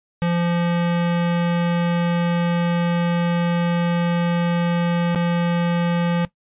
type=tone with dropouts; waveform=square; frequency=172.3 Hz; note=F3; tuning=23 cents flat; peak=-18 dBFS; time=0.22-6.25 s; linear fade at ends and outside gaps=0 ms; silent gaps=5.148-5.158 s; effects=noise-tail reverb RT60 0.1 s tail -17 dB re dry + resampled to 8000 Hz